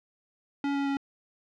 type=tone with pitch steps; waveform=square; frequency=281.7 / 279.6 / 277.5 Hz; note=C#4 / C#4 / C#4; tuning=+28 / +15 / +2 cents; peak=-27 dBFS; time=0.64-0.97 s; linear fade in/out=2 ms; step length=110 ms; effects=low-pass 3000 Hz 12 dB/octave